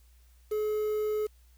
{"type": "tone with quantisation", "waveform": "triangle", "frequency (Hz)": 426.2, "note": "G#4", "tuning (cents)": 45, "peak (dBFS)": -25, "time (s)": [0.51, 1.27], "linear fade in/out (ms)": 10, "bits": 8, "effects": ["added 60 Hz sine -56 dBFS peak until 1.57 s", "white hiss -68 dBFS RMS until 1.57 s"]}